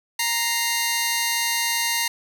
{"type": "tone pair together", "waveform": "10% pulse", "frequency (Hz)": [932.3, 2093], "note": ["A#5", "C7"], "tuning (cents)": [0, 0], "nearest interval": "octave + major second", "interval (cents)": 1400, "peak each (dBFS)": -15, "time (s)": [0.19, 2.08], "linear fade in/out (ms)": 5, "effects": []}